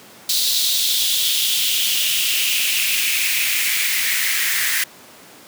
white noise with high-pass filter sweep, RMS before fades -19 dBFS, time 0.29-4.84 s, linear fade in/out 5 ms, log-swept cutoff 4000 to 1800 Hz, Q 4, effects pink hiss -43 dBFS RMS until 5.47 s + high-pass 200 Hz 12 dB/octave

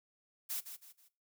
blue noise with echo, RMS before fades -38 dBFS, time 0.49-0.61 s, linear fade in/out 20 ms, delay 160 ms, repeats 3, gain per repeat -9 dB, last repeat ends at 1.09 s, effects noise-tail reverb RT60 0.3 s tail -18 dB re dry

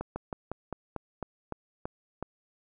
slowing click train, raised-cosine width 1 ms, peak -20 dBFS, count 10, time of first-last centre 0.01-2.226 s, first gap 150 ms, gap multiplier 1.12, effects none

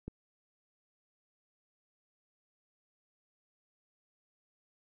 click, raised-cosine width 3 ms, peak -27 dBFS, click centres 0.08 s, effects none

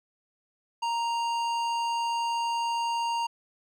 sine tone with hard clipping, 932.3 Hz, A#5, in tune, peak -28 dBFS, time 0.82-3.27 s, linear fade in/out 10 ms, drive 13 dB, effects none

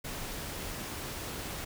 pink noise, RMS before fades -39 dBFS, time 0.04-1.65 s, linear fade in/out 10 ms, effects none

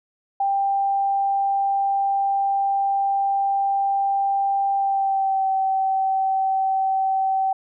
sine tone with pitch glide, 790 to 768.8 Hz, G5 to G5, +13 to -34 cents, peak -18 dBFS, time 0.4-7.53 s, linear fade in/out 5 ms, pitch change -47 cents, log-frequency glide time 4.75-5.48 s, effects none

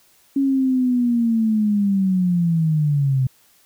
sine linear sweep, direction down, 277.2 to 128.1 Hz, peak -15 dBFS, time 0.36-3.27 s, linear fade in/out 5 ms, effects white hiss -56 dBFS RMS until 3.65 s

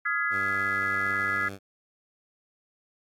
sine chord, F half-diminished seventh, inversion third, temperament just, 1257.2 / 1396.9 / 1676.3 / 2012 Hz, Eb6 / F6 / Ab6 / Cb7, +18 / 0 / +16 / +32 cents, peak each -32 / -31 / -28 / -31 dBFS, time 0.05-1.49 s, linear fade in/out 10 ms
10% pulse tone, 98 Hz, G2, in tune, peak -29 dBFS, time 0.3-1.59 s, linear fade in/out 50 ms
effects AAC 64 kbps

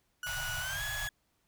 35% pulse tone with pitch glide, 1466 to 1684 Hz, F#6 to G#6, -16 to +24 cents, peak -34 dBFS, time 0.23-1.09 s, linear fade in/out 2 ms, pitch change +240 cents, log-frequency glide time 0.6-0.83 s
pink band-stop noise, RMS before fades -40 dBFS, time 0.26-1.08 s, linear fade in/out 10 ms, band 150 to 600 Hz, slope 96 dB/octave
effects pink hiss -75 dBFS RMS until 1.47 s

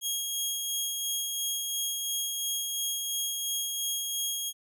15% pulse tone with tremolo, 3274 Hz, G#7, 25 cents flat, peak -21 dBFS, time 0.01-4.53 s, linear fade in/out 50 ms, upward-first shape sine, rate 2.9 Hz, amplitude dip 30%, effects none

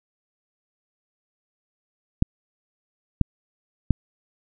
clicks, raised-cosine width 5 ms, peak -4 dBFS, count 3, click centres 2.224 / 3.213 / 3.907 s, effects none

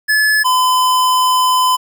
square tone pair in turn, 1718 / 1015.3 Hz, A6 / B5, -42 / +48 cents, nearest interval major sixth, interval 910 cents, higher first, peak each -11 dBFS, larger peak neither, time 0.08-0.44 / 0.44-1.77 s, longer second, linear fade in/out 20 ms, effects 8-bit

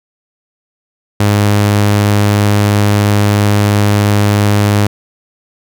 sawtooth tone, 103 Hz, G#2, 14 cents flat, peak -4 dBFS, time 1.2-4.87 s, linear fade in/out 5 ms, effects none

